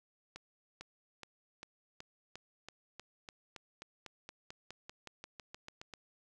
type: accelerating click train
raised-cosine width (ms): 0.2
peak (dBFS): -29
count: 23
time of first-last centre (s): 0.36-5.937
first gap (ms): 450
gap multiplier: 0.94
effects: none